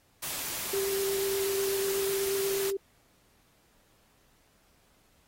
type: noise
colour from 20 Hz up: white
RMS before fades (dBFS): -35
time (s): 0.22-2.71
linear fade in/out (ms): 10
type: tone with vibrato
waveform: sine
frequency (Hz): 392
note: G4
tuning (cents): 0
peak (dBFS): -28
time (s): 0.73-2.77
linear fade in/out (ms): 5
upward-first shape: square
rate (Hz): 8.2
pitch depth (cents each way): 9
effects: pink hiss -66 dBFS RMS until 5.27 s + AAC 48 kbps